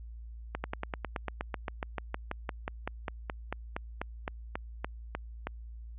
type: slowing click train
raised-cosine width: 0.5 ms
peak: -18 dBFS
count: 28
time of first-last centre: 0.55-5.47 s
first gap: 90 ms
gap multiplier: 1.05
effects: added 57 Hz sine -42 dBFS peak until 5.98 s + resampled to 8000 Hz